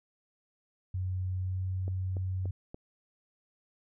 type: tone with pitch glide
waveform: sine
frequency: 92.5 to 93.3 Hz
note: F#2 to F#2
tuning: 0 to +15 cents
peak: -30 dBFS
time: 0.94-2.51 s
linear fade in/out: 5 ms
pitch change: +15 cents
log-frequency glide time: 1.39-1.62 s
type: click train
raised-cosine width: 2 ms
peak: -29 dBFS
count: 4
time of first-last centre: 1.88-2.745 s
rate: 3.47 Hz
effects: none